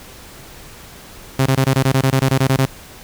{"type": "tone bursts", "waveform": "sawtooth", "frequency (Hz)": 133.3, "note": "C3", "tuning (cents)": 33, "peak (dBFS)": -8, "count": 14, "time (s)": [1.39, 2.657], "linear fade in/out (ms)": 5, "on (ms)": 71, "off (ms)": 21, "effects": ["pink hiss -39 dBFS RMS until 3.03 s"]}